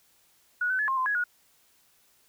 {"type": "tone with pitch steps", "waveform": "sine", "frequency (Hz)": [1460, 1518, 1712, 1064, 1033, 1670, 1450], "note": ["F#6", "F#6", "A6", "C6", "C6", "G#6", "F#6"], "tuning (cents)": [-24, 44, -48, 29, -22, 9, -35], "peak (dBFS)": -24, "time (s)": [0.61, 1.24], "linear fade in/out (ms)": 5, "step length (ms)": 90, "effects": ["white hiss -64 dBFS RMS until 2.28 s"]}